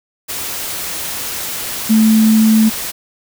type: tone in noise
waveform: sine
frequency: 220 Hz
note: A3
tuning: in tune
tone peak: -7 dBFS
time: 1.89-2.7 s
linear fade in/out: 20 ms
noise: white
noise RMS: -23 dBFS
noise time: 0.28-2.92 s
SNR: +13 dB
effects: none